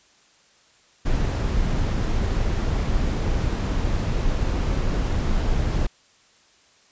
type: noise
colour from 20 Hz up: brown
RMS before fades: -22 dBFS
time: 1.05-5.87 s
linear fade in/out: 10 ms
effects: white hiss -57 dBFS RMS until 6.91 s + resampled to 16000 Hz